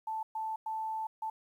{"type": "tone bursts at uneven times", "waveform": "sine", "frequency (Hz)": 880, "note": "A5", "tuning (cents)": 0, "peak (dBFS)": -33, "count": 4, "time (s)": [[0.07, 0.23], [0.35, 0.56], [0.66, 1.07], [1.22, 1.3]], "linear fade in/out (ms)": 5, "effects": ["11-bit"]}